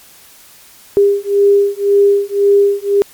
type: beating tone pair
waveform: sine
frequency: 401.4 / 403.3 Hz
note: G4 / G4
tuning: +41 / +49 cents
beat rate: 1.9 Hz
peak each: -11 dBFS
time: 0.97-3.02 s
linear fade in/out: 0 ms
effects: white hiss -42 dBFS RMS until 3.13 s + MP3 96 kbps